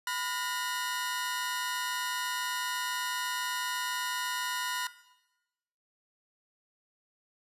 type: tone cluster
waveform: sawtooth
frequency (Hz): 992 / 1434 / 1840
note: B5 / F6 / A#6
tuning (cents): +7 / +45 / -23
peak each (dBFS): -31 / -31 / -35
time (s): 0.07-4.87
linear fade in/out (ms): 2
effects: noise-tail reverb RT60 1.0 s tail -17 dB re dry + resampled to 32000 Hz